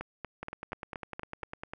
two click trains, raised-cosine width 0.5 ms, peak -23 / -22 dBFS, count 14 / 7, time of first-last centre 0.43-1.735 / 0.01-1.432 s, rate 9.96 / 4.22 Hz, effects none

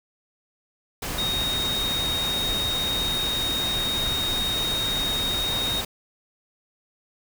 sine tone in noise, 3729 Hz, A#7, in tune, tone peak -24 dBFS, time 1.18-5.81 s, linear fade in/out 5 ms, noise pink, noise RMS -30 dBFS, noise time 1.02-5.85 s, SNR +3 dB, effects none

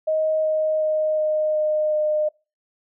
sine tone with pitch steps, 627 / 623.4 / 619.8 / 616.2 / 612.7 / 609.2 Hz, D#5 / D#5 / D#5 / D#5 / D#5 / D#5, +13 / +3 / -7 / -17 / -27 / -37 cents, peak -18 dBFS, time 0.07-2.29 s, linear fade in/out 10 ms, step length 370 ms, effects noise-tail reverb RT60 0.3 s tail -25 dB re dry

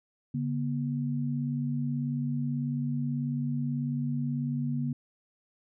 sine tone pair together, 142.6 / 240.9 Hz, C#3 / B3, +49 / -43 cents, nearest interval major sixth, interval 908 cents, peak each -30 / -31 dBFS, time 0.34-4.93 s, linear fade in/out 5 ms, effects none

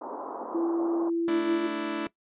white band-pass noise, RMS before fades -37 dBFS, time 0.01-1.1 s, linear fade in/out 10 ms, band 240 to 1100 Hz, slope 48 dB/octave
sine tone, 335.9 Hz, E4, 33 cents sharp, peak -24 dBFS, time 0.54-1.67 s, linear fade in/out 10 ms
sawtooth chord, A suspended fourth, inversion none, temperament just, 220 / 293.3 / 330 Hz, A3 / D4 / E4, 0 / -2 / +2 cents, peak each -33 / -29 / -27 dBFS, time 1.28-2.07 s, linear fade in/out 2 ms
effects noise-tail reverb RT60 0.1 s tail -19 dB re dry + resampled to 8000 Hz

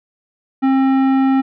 sine tone with tanh clipping, 267.1 Hz, C4, 36 cents sharp, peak -13 dBFS, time 0.62-1.42 s, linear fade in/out 20 ms, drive 14 dB, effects none

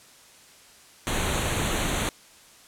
pink band-stop noise, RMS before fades -26 dBFS, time 1.07-2.09 s, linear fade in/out 0 ms, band 4300 to 6000 Hz, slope 96 dB/octave, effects white hiss -52 dBFS RMS until 2.67 s + low-pass 10000 Hz 12 dB/octave

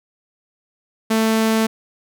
sawtooth tone, 221.8 Hz, A3, 14 cents sharp, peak -11 dBFS, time 1.1-1.67 s, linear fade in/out 10 ms, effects none

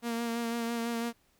sawtooth tone with vibrato, 233.1 Hz, A#3, in tune, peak -27 dBFS, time 0.02-1.13 s, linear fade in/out 50 ms, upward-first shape sine, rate 6 Hz, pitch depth 24 cents each way, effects pink hiss -69 dBFS RMS until 1.39 s

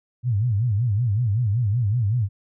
sine tone with vibrato, 111.2 Hz, A2, 19 cents sharp, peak -18 dBFS, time 0.23-2.29 s, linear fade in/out 50 ms, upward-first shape sine, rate 5.3 Hz, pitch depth 220 cents each way, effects none

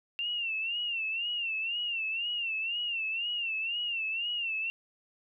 sine tone with vibrato, 2749 Hz, F7, 28 cents flat, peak -30 dBFS, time 0.19-4.7 s, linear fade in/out 0 ms, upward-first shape sine, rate 2 Hz, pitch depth 100 cents each way, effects none

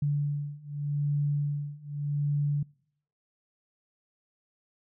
sine beating tone pair, 144.6 / 145.44 Hz, D3 / D3, -27 / -16 cents, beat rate 0.84 Hz, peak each -30 / -29 dBFS, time 0.02-2.63 s, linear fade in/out 5 ms, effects noise-tail reverb RT60 0.7 s tail -26 dB re dry

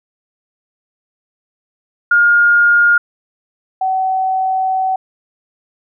sine tone pair in turn, 1419 / 756.9 Hz, F6 / F#5, +27 / +39 cents, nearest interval major seventh, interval 1088 cents, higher first, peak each -7 / -13 dBFS, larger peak first, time 2.11-2.98 / 3.81-4.96 s, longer second, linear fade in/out 5 ms, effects none

